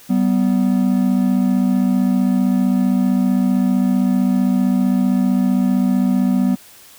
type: tone pair together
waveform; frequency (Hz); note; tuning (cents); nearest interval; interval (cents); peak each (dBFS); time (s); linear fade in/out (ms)
triangle; 192.23 / 247.7; G3 / B3; -34 / +5; major third; 439; -14; 0.09-6.56; 20
effects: white hiss -44 dBFS RMS until 6.98 s